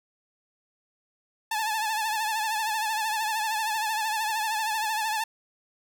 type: tone with vibrato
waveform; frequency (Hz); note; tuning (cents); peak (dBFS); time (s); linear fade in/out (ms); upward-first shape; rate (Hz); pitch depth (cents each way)
sawtooth; 870; A5; -20; -22; 1.51-5.24; 5; triangle; 13; 78
effects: none